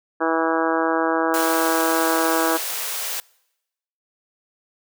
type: harmonic tone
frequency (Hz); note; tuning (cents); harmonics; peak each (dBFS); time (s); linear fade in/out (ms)
162.9; E3; -20; 2 / 3 / 4 / 5 / 6 / 7 / 8 / 9 / 10; -23 / -25 / -26 / -27 / -28 / -28 / -29 / -30 / -30; 0.2-2.58; 20
type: high-pass noise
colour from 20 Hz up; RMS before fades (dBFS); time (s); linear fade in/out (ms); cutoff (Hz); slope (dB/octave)
white; -27; 1.34-3.2; 0; 430; 96
effects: noise-tail reverb RT60 0.9 s tail -25 dB re dry